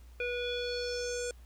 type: tone with low-pass filter sweep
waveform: square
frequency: 487.4 Hz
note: B4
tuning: 23 cents flat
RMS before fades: -35 dBFS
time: 0.2-1.31 s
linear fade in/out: 2 ms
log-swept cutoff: 2500 to 7900 Hz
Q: 4.9
effects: added 60 Hz sine -50 dBFS peak until 1.45 s + pink hiss -65 dBFS RMS until 1.45 s